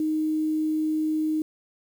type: tone with quantisation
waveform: sine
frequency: 311 Hz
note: D#4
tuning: 1 cent flat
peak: -22 dBFS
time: 0-1.42 s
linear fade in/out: 2 ms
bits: 8
effects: none